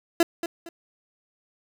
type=tone with echo; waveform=30% pulse; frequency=337.6 Hz; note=E4; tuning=41 cents sharp; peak=-13 dBFS; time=0.2-0.23 s; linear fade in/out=2 ms; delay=230 ms; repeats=2; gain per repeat=-11 dB; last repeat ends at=0.69 s; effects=none